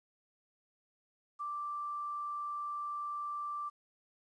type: tone with quantisation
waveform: sine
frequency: 1174.7 Hz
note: D6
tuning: in tune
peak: -36 dBFS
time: 1.39-3.7 s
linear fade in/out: 20 ms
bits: 11
effects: resampled to 22050 Hz